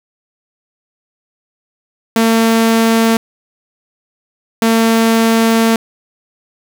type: tone bursts at uneven times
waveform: sawtooth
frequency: 226.4 Hz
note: A3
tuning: 50 cents sharp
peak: -5 dBFS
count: 2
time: 2.16-3.17 / 4.62-5.76 s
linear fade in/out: 2 ms
effects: none